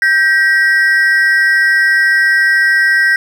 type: ring-modulated tone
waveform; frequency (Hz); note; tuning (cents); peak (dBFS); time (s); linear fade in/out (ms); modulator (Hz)
triangle; 1740; A6; -20; -3; 0.02-3.16; 2; 167
effects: none